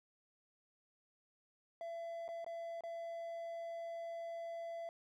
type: tone with dropouts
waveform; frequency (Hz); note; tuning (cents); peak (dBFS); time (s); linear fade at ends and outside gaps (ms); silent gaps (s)
triangle; 672; E5; +33; -40; 1.81-4.89; 1; 2.28-2.288 / 2.445-2.464 / 2.808-2.836
effects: none